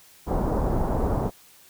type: low-pass noise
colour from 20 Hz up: pink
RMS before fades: -24 dBFS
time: 0.26-1.31 s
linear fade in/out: 50 ms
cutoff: 950 Hz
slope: 24 dB/octave
effects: white hiss -53 dBFS RMS until 1.69 s